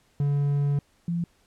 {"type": "tone pair in turn", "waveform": ["triangle", "sine"], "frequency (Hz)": [142.9, 170.97], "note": ["D3", "F3"], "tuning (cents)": [-47, -37], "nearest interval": "minor third", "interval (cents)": 310, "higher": "second", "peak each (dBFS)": [-19, -24], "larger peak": "first", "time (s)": [[0.2, 0.79], [1.08, 1.24]], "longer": "first", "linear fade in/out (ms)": 2, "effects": ["pink hiss -64 dBFS RMS until 1.46 s", "low-pass 11000 Hz 12 dB/octave"]}